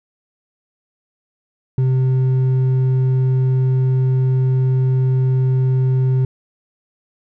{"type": "tone with hard clipping", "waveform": "sine", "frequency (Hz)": 129.8, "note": "C3", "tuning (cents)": -13, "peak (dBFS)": -14, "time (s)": [1.78, 6.25], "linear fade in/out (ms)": 2, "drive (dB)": 4, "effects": []}